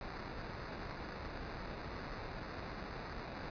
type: noise with sample-and-hold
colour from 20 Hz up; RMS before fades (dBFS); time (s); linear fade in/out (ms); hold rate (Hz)
pink; -45; 0.01-3.5; 2; 3150
effects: resampled to 11025 Hz